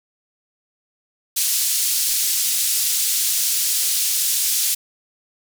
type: band-pass noise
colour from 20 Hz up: white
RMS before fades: -20 dBFS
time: 1.36-4.75 s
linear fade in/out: 10 ms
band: 4200 to 13000 Hz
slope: 12 dB/octave
effects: none